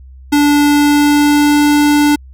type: tone with pitch glide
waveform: square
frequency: 291.2 to 293.6 Hz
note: D4 to D4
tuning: -15 to 0 cents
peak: -8 dBFS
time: 0.32-2.16 s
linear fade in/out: 10 ms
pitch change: +15 cents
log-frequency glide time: 0.67-1.62 s
effects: added 65 Hz sine -33 dBFS peak until 2.33 s